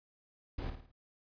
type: noise with echo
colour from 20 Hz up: brown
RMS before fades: -38 dBFS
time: 0.58-0.7 s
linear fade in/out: 5 ms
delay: 54 ms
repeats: 4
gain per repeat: -7 dB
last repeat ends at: 0.916 s
effects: resampled to 11025 Hz